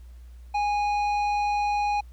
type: tone with tanh clipping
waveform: triangle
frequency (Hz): 825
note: G#5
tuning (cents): -12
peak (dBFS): -24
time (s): 0.54-2.01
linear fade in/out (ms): 10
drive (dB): 14
effects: added 60 Hz sine -42 dBFS peak until 2.12 s + pink hiss -64 dBFS RMS until 2.12 s